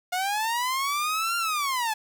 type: linear two-way sweep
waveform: sawtooth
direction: up then down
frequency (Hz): 711 to 1396.9 to 844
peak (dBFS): -21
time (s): 0.12-1.94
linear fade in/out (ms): 10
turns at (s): 1.37
effects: 8-bit